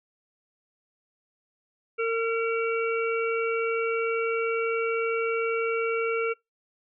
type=harmonic tone; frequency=456.3 Hz; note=A#4; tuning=37 cents flat; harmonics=1 / 3 / 5 / 6; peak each=-25 / -31 / -33 / -37 dBFS; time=1.98-6.34 s; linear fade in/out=20 ms; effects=noise-tail reverb RT60 0.2 s tail -25 dB re dry

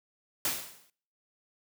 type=noise with exponential decay; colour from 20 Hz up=white; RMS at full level=-27 dBFS; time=0.45-0.9 s; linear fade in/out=2 ms; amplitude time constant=96 ms; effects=noise-tail reverb RT60 0.6 s tail -25 dB re dry + high-pass 80 Hz 12 dB/octave

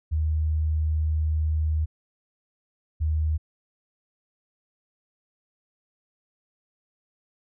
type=tone pair in turn; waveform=sine; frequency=77.78 / 77.78 Hz; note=D#2 / D#2; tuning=0 / 0 cents; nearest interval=unison; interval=0 cents; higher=neither; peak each=-21 dBFS; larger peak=neither; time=0.11-1.86 / 3-3.38 s; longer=first; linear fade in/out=20 ms; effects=none

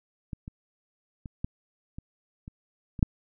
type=clicks; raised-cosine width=5 ms; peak=-22 / -26 / -26 / -17 / -26 / -28 / -24 / -6 dBFS; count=8; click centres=0.332 / 0.479 / 1.258 / 1.445 / 1.985 / 2.479 / 2.992 / 3.028 s; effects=none

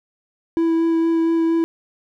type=tone with vibrato; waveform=triangle; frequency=329.6 Hz; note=E4; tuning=in tune; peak=-13 dBFS; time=0.57-1.64 s; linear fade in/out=0 ms; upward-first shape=sine; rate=4.3 Hz; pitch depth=10 cents each way; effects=none

